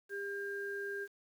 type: tone pair together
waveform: sine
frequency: 400.5 / 1602 Hz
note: G4 / G6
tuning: +37 / +37 cents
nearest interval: 2 octaves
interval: 2400 cents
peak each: -40 / -40 dBFS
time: 0.09-1.08 s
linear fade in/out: 50 ms
effects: 10-bit